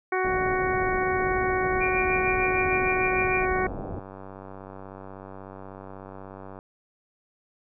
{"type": "harmonic tone", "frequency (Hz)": 371.8, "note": "F#4", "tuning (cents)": 8, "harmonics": [1, 2, 3, 4, 5, 6], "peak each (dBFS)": [-26, -29, -31, -32, -33, -34], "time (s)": [0.12, 3.67], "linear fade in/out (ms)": 5}
{"type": "low-pass noise", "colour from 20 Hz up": "pink", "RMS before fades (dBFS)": -34, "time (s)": [0.24, 4], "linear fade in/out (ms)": 10, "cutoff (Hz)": 820, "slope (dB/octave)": 96}
{"type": "tone with tremolo", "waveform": "sine", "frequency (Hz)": 2393, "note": "D7", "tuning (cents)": 32, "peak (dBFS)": -24, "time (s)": [1.8, 3.46], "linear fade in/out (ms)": 20, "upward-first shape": "triangle", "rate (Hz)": 6.6, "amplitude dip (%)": 65}
{"type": "click train", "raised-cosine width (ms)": 1, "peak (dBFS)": -27, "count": 293, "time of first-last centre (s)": [3.56, 6.589], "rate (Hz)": 96.4}
{"effects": []}